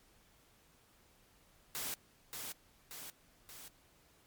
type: noise with echo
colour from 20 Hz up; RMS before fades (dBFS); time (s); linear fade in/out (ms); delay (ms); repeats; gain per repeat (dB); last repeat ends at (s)
white; -40; 1.75-1.94; 0; 580; 3; -4; 3.68
effects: pink hiss -67 dBFS RMS until 4.26 s + MP3 96 kbps